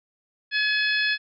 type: harmonic tone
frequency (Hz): 850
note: G#5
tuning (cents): +40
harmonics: 2 / 3 / 4 / 5 / 6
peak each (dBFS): -23 / -27 / -29 / -31 / -33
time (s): 0.51-1.18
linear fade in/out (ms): 50
effects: none